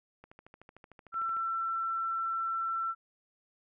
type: click train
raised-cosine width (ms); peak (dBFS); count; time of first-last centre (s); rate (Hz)
0.5; -36; 16; 0.24-1.368; 13.3
type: tone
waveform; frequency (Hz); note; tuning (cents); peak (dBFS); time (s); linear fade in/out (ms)
sine; 1343; E6; +32; -30; 1.12-2.95; 50
effects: none